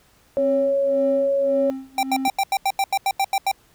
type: tone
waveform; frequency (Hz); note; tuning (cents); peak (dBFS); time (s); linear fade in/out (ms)
sine; 554.4; C#5; 0; -17; 0.37-1.7; 0
type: tone with tremolo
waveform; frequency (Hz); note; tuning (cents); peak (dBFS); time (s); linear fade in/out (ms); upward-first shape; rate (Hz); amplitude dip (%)
triangle; 266; C4; +29; -21; 0.38-2.28; 0; sine; 1.8; 95
type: tone bursts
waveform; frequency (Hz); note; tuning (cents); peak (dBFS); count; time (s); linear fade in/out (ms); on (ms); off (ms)
square; 784; G5; 0; -18; 12; 1.98-3.515; 2; 50; 85
effects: pink hiss -57 dBFS RMS until 3.74 s